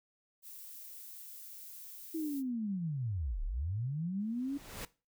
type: noise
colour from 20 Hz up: violet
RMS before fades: -49 dBFS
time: 0.42-2.43 s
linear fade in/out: 50 ms
type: linear two-way sweep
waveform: sine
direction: down then up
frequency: 329.6 to 30.87 to 288.1 Hz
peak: -33 dBFS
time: 2.14-4.58 s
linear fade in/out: 10 ms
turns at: 3.43 s
type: noise with exponential growth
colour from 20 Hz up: pink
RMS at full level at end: -40 dBFS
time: 4.2-4.85 s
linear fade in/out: 2 ms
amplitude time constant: 140 ms
effects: noise-tail reverb RT60 0.3 s tail -19 dB re dry